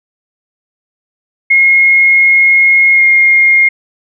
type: tone with pitch glide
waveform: sine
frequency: 2154 to 2133 Hz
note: C7 to C7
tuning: +50 to +33 cents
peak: -4 dBFS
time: 1.5-3.69 s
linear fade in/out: 10 ms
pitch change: -17 cents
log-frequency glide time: 2.93-3.03 s
effects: none